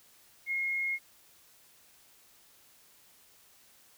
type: tone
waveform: sine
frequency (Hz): 2152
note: C7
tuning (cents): +48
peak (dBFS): -29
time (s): 0.46-0.99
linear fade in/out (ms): 50
effects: white hiss -61 dBFS RMS until 3.97 s